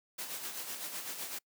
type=noise with tremolo; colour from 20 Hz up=white; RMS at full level=-39 dBFS; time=0.18-1.39 s; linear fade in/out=10 ms; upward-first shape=sine; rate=7.9 Hz; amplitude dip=50%; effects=noise-tail reverb RT60 0.1 s tail -26 dB re dry + high-pass 200 Hz 12 dB/octave